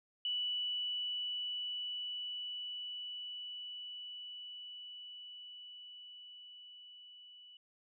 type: tone with level ramp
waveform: sine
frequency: 2960 Hz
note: F#7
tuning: in tune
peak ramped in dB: -33 to -54 dBFS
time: 0.25-7.57 s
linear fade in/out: 2 ms
effects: none